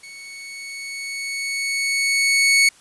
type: tone with level ramp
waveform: sawtooth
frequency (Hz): 2217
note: C#7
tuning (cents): 0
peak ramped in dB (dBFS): -34 to -8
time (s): 0.03-2.69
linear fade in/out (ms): 5
effects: white hiss -51 dBFS RMS until 2.8 s + resampled to 24000 Hz